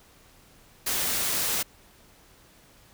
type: noise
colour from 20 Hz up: white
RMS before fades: -27 dBFS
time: 0.86-1.63 s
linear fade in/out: 10 ms
effects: pink hiss -56 dBFS RMS until 2.93 s